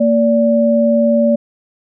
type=tone pair together; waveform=sine; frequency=230.1 / 579.8 Hz; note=A#3 / D5; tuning=-22 / -22 cents; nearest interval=octave + major third; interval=1600 cents; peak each=-12 dBFS; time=0-1.36 s; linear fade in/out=10 ms; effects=none